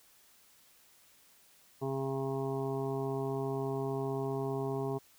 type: harmonic tone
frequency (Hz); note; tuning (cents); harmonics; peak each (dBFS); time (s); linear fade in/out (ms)
135.1; C#3; -44; 1 / 2 / 3 / 5 / 6 / 7 / 8; -37 / -40 / -35 / -43 / -46 / -46 / -48; 1.81-4.99; 20
effects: white hiss -63 dBFS RMS until 5.18 s